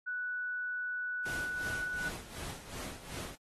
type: tone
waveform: sine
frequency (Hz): 1480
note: F#6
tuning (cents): 0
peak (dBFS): -34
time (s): 0.06-2.1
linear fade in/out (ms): 20
type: noise with tremolo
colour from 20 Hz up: pink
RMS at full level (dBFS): -42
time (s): 1.25-3.36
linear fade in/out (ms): 10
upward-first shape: sine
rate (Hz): 2.7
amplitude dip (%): 70
effects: AAC 32 kbps